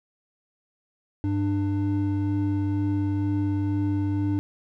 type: tone pair together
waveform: triangle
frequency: 98.5 / 297.6 Hz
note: G2 / D4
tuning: +9 / +23 cents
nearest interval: octave + perfect fifth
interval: 1914 cents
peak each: -23 dBFS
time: 1.24-4.39 s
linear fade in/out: 0 ms
effects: none